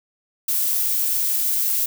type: noise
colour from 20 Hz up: violet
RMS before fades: -21 dBFS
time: 0.48-1.86 s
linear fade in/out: 5 ms
effects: none